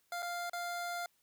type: tone with dropouts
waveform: 25% pulse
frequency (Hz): 698.5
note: F5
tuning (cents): 0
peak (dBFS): -33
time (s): 0.12-1.06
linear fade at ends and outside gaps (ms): 2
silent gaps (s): 0.223-0.227 / 0.497-0.532
effects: white hiss -74 dBFS RMS until 1.22 s